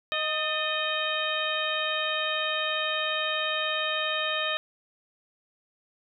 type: harmonic tone with a mistuned harmonic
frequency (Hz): 622.3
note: D#5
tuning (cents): 0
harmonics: 1 / 2 / 3 / 4 / 5 / 6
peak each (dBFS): -33 / -33 / -33 / -33 / -33 / -33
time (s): 0.12-4.57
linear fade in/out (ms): 0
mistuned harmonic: 3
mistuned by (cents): -66
effects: none